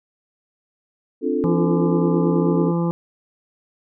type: chord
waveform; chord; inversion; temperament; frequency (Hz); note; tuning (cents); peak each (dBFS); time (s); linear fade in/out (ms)
sine; D minor seventh; third; equal; 261.6 / 293.7 / 349.2 / 440; C4 / D4 / F4 / A4; 0 / 0 / 0 / 0; -24 / -24 / -25 / -23; 1.21-2.73; 50
type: harmonic tone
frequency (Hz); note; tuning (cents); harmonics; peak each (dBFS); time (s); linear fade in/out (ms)
170; F3; -46; 1 / 2 / 3 / 5 / 6 / 7; -19 / -25 / -29 / -33 / -35 / -36; 1.44-2.91; 0
effects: none